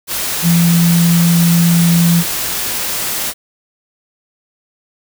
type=tone in noise; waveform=sine; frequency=170 Hz; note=F3; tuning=46 cents flat; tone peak=-8 dBFS; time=0.42-2.24 s; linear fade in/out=50 ms; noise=white; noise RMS=-19 dBFS; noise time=0.07-3.34 s; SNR=+8 dB; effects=none